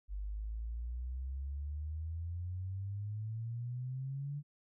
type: exponential sweep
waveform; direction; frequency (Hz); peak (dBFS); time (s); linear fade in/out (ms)
sine; up; 48.54 to 146.83; -37; 0.08-4.43; 50
effects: none